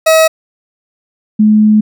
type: tone pair in turn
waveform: 40% pulse / sine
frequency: 640 / 213.6 Hz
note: D#5 / G#3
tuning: +49 / +49 cents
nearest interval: octave + perfect fifth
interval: 1900 cents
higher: first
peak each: -4 dBFS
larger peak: neither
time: 0.06-0.28 / 1.39-1.81 s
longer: second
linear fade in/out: 10 ms
effects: none